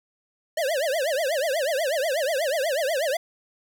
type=tone with vibrato; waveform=square; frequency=590 Hz; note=D5; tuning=8 cents sharp; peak=-23 dBFS; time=0.57-3.17 s; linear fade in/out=5 ms; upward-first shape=triangle; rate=8.2 Hz; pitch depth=290 cents each way; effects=none